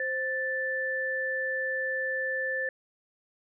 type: tone pair together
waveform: sine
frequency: 523.3 / 1760 Hz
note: C5 / A6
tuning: 0 / 0 cents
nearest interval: octave + major sixth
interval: 2100 cents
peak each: -33 / -29 dBFS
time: 0-2.69 s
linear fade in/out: 2 ms
effects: none